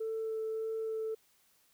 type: tone with vibrato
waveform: sine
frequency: 442.8 Hz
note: A4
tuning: 11 cents sharp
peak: -32 dBFS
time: 0-1.15 s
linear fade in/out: 10 ms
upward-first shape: sine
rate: 1.7 Hz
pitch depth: 8 cents each way
effects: tanh soft clip ceiling -30 dBFS + white hiss -69 dBFS RMS until 1.73 s